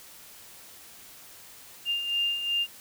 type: beating tone pair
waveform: sine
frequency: 2800 / 2802.7 Hz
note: F7 / F7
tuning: +4 / +5 cents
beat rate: 2.7 Hz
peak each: -34 / -26 dBFS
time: 1.85-2.67 s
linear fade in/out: 50 ms
effects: white hiss -49 dBFS RMS until 2.8 s